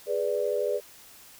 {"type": "chord", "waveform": "sine", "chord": "G# diminished", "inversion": "none", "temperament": "equal", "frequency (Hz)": [415.3, 493.9, 587.3], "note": ["G#4", "B4", "D5"], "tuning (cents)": [0, 0, 0], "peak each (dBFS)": -29, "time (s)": [0.06, 0.81], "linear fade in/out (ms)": 50, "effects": ["white hiss -51 dBFS RMS until 1.39 s"]}